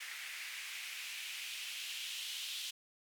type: noise with band-pass filter sweep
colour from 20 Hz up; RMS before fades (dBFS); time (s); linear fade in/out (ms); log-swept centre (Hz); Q
blue; -44; 0-2.71; 10; 2000 to 3300; 2.8
effects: none